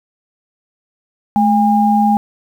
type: tone pair together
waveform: sine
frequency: 215 / 811 Hz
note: A3 / G#5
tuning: -40 / -41 cents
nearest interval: octave + major seventh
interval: 2299 cents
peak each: -12 dBFS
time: 1.36-2.17 s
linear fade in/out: 0 ms
effects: 7-bit